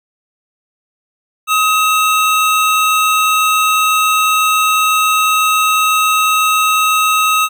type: tone pair together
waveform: square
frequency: 1264 / 2678 Hz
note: D#6 / E7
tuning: +27 / +27 cents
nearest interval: octave + minor second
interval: 1300 cents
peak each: -12 / -17 dBFS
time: 1.47-7.49 s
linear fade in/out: 50 ms
effects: none